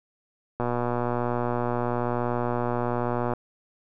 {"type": "click train", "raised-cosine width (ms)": 1, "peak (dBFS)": -13, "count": 332, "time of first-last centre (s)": [0.6, 3.336], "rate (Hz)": 121, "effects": []}